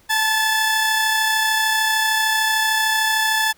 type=tone pair together; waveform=sawtooth; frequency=881 / 1728.7 Hz; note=A5 / A6; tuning=+2 / -31 cents; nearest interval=octave; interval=1167 cents; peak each=-17 / -15 dBFS; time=0.09-3.53 s; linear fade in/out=20 ms; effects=pink hiss -55 dBFS RMS until 3.57 s